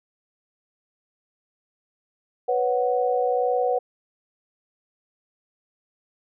sine chord, B suspended second, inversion none, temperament just, 493.9 / 555.6 / 740.8 Hz, B4 / C#5 / F#5, 0 / +4 / +2 cents, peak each -22 / -28 / -24 dBFS, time 2.48-3.79 s, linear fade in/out 10 ms, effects none

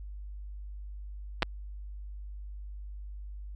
clicks, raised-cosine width 0.3 ms, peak -10 dBFS, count 2, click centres 1.423 / 1.429 s, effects added 50 Hz sine -39 dBFS peak until 3.55 s

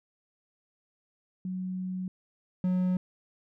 sine / triangle tone pair in turn, 185 / 182.88 Hz, F#3 / F#3, 0 / -20 cents, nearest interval unison, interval 20 cents, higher first, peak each -31 / -22 dBFS, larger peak second, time 1.45-2.08 / 2.64-2.97 s, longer first, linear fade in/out 2 ms, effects none

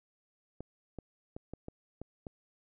clicks, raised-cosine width 2 ms, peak -28 dBFS, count 7, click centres 0.606 / 0.987 / 1.365 / 1.536 / 1.684 / 2.016 / 2.268 s, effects none

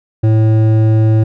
sine tone with hard clipping, 110 Hz, A2, in tune, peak -9 dBFS, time 0.23-1.24 s, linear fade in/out 10 ms, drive 10 dB, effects none

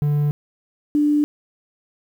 triangle / sine tone pair in turn, 146.83 / 295.5 Hz, D3 / D4, 0 / +11 cents, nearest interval octave, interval 1211 cents, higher second, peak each -14 dBFS, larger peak neither, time 0.02-0.31 / 0.95-1.24 s, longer neither, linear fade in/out 0 ms, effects 8-bit

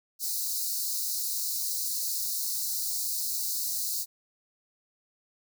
white high-pass noise, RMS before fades -31 dBFS, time 0.19-4.06 s, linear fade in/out 50 ms, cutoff 4000 Hz, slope 96 dB/octave, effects none

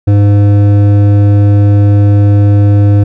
triangle tone with hard clipping, 101.9 Hz, G#2, 32 cents flat, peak -5 dBFS, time 0.07-3.04 s, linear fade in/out 10 ms, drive 14 dB, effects none

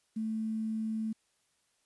sine tone with quantisation, 220 Hz, A3, in tune, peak -31 dBFS, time 0.16-1.13 s, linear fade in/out 10 ms, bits 10, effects white hiss -74 dBFS RMS until 1.85 s + resampled to 24000 Hz

